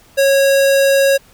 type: tone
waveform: square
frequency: 549 Hz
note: C#5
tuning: 17 cents flat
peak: -10 dBFS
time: 0.17-1.18 s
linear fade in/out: 20 ms
effects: pink hiss -48 dBFS RMS until 1.33 s